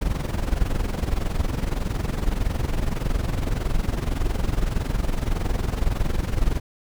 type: noise with amplitude modulation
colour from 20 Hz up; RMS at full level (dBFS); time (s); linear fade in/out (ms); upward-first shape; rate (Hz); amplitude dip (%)
brown; -20; 0.01-6.6; 10; sine; 21.7; 75
effects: none